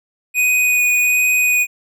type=tone with vibrato; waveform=square; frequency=2484 Hz; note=D#7; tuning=3 cents flat; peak=-13 dBFS; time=0.34-1.67 s; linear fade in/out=50 ms; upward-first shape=sine; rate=1.3 Hz; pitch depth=9 cents each way; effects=none